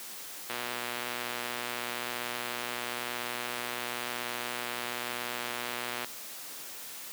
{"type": "click train", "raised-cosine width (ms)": 0.3, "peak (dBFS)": -18, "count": 672, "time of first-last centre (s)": [0.5, 6.045], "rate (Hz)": 121, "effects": ["white hiss -43 dBFS RMS until 7.12 s", "high-pass 200 Hz 12 dB/octave"]}